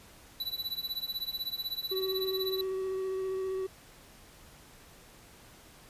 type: tone with tremolo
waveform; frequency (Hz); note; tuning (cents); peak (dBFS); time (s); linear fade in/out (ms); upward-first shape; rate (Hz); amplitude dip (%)
square; 3960; B7; +4; -30; 0.4-2.61; 2; triangle; 16; 100
type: tone with vibrato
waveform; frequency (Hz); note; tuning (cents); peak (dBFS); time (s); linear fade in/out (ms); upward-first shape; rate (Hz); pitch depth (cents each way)
triangle; 379.1; F#4; +42; -29; 1.91-3.67; 10; sine; 15; 14
effects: pink hiss -55 dBFS RMS until 5.89 s + resampled to 32000 Hz